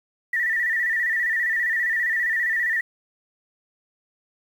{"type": "tone with vibrato", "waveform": "sine", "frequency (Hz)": 1864.7, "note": "A#6", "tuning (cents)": 0, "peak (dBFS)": -20, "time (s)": [0.33, 2.81], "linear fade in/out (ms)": 5, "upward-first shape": "square", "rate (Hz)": 15, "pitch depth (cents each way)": 65, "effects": ["8-bit"]}